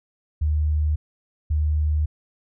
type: tone pair in turn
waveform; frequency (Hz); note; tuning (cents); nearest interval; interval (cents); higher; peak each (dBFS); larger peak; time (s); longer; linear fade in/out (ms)
sine; 76 / 76; D#2 / D#2; -40 / -40; unison; 0; neither; -18; neither; 0.41-0.96 / 1.5-2.06; second; 10
effects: none

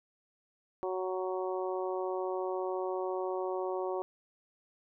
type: harmonic tone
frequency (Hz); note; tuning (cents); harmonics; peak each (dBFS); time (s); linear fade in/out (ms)
185.8; F#3; +7; 2 / 3 / 4 / 5 / 6; -34 / -38 / -40 / -42 / -44; 0.83-4.02; 0
effects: none

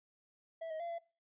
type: tone with pitch steps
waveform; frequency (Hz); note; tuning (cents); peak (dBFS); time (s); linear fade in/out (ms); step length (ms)
triangle; 656 / 631 / 684 / 677; E5 / D#5 / F5 / E5; -9 / +24 / -36 / +46; -37; 0.61-0.986; 10; 94
effects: noise-tail reverb RT60 0.3 s tail -19 dB re dry + resampled to 8000 Hz

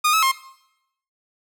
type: tone with pitch steps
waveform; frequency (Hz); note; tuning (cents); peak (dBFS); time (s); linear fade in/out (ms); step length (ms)
sawtooth; 1226 / 1294 / 1064; D#6 / E6 / C6; -26 / -32 / +29; -12; 0.04-0.319; 10; 93
effects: noise-tail reverb RT60 0.8 s tail -18 dB re dry

